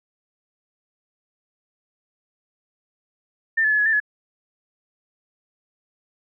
sine tone with pitch steps, 1797 / 1725 / 1710 / 1686 / 1782 / 1700 Hz, A6 / A6 / A6 / G#6 / A6 / G#6, +36 / -35 / -50 / +26 / +22 / +40 cents, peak -16 dBFS, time 3.57-4.002 s, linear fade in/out 10 ms, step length 72 ms, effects none

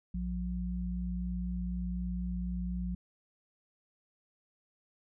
sine tone pair together, 58.66 / 180 Hz, A#1 / F#3, +12 / -47 cents, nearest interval octave + perfect fifth, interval 1941 cents, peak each -35 / -35 dBFS, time 0.14-2.95 s, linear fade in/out 5 ms, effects none

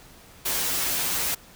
white noise with comb filter, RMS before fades -26 dBFS, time 0.45-1.35 s, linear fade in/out 10 ms, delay 9.3 ms, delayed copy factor -1, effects pink hiss -50 dBFS RMS until 1.55 s

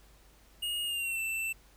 square tone with pitch glide, 2862 to 2670 Hz, F7 to E7, +42 to +22 cents, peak -32 dBFS, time 0.62-1.53 s, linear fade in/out 10 ms, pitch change -120 cents, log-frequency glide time 0.85-1.2 s, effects added 50 Hz sine -59 dBFS peak until 1.76 s + pink hiss -62 dBFS RMS until 1.76 s

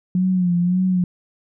sine tone with vibrato, 180 Hz, F#3, 47 cents flat, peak -15 dBFS, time 0.15-1.04 s, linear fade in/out 2 ms, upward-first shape sine, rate 1.8 Hz, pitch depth 61 cents each way, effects none

